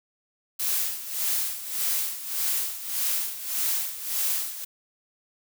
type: noise with tremolo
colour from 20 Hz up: blue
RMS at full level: -25 dBFS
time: 0.59-4.65 s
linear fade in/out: 10 ms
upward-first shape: sine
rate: 1.7 Hz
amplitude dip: 75%
effects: none